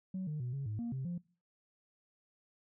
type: tone with pitch steps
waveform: sine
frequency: 187.3 / 151.7 / 123.4 / 138 / 106.5 / 235 / 132.2 / 174.7 Hz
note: F#3 / D#3 / B2 / C#3 / G#2 / A#3 / C3 / F3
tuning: +21 / -44 / -1 / -7 / +44 / +14 / +18 / +1 cents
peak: -34 dBFS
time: 0.14-1.18 s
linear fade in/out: 5 ms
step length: 130 ms
effects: noise-tail reverb RT60 0.4 s tail -24 dB re dry + tanh soft clip ceiling -33 dBFS